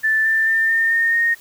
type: tone with pitch steps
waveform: sine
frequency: 1760 / 1778.4 / 1797 / 1815.8 / 1834.7 / 1853.9 Hz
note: A6 / A6 / A6 / A#6 / A#6 / A#6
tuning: 0 / +18 / +36 / -46 / -28 / -10 cents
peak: -14 dBFS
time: 0.03-1.35 s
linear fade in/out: 20 ms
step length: 220 ms
effects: white hiss -46 dBFS RMS until 1.4 s